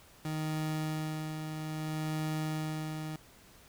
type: tone with tremolo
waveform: 30% pulse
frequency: 155.56 Hz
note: D#3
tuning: in tune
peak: -29 dBFS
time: 0.25-3.16 s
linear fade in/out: 2 ms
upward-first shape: sine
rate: 0.61 Hz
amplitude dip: 45%
effects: pink hiss -58 dBFS RMS until 3.68 s